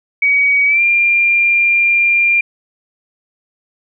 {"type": "tone with pitch glide", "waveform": "sine", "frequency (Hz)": [2261, 2391], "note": ["C#7", "D7"], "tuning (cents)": [34, 30], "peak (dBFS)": -9, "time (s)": [0.22, 2.41], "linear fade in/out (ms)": 5, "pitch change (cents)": 96, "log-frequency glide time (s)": [0.66, 0.82], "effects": []}